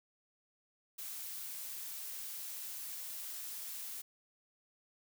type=noise; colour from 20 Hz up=blue; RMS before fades=-44 dBFS; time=0.98-4.02 s; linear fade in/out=10 ms; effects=none